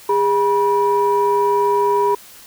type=tone pair together; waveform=sine; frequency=407.4 / 969 Hz; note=G#4 / B5; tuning=-33 / -33 cents; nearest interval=octave + minor third; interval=1500 cents; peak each=-15 dBFS; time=0.09-2.15 s; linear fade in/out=5 ms; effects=tanh soft clip ceiling -7 dBFS + white hiss -42 dBFS RMS until 2.46 s